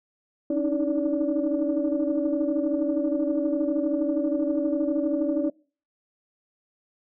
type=tone cluster; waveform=sine; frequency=278.1 / 304.8 / 317.3 / 577 Hz; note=C#4 / D#4 / D#4 / D5; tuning=+6 / -36 / +34 / -31 cents; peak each=-27 dBFS; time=0.5-5.5 s; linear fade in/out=5 ms; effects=noise-tail reverb RT60 0.4 s tail -24 dB re dry + tanh soft clip ceiling -14 dBFS